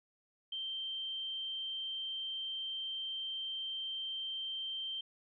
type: tone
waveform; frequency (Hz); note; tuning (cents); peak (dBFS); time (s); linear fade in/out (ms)
sine; 3136; G7; 0; -37; 0.52-5.01; 5
effects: none